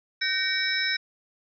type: tone cluster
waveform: sine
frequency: 1537 / 1858 / 2281 / 3855 / 5300 Hz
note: G6 / A#6 / C#7 / B7 / E8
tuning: -35 / -6 / +49 / -43 / +9 cents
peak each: -30 dBFS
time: 0.21-0.97 s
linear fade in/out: 10 ms
effects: none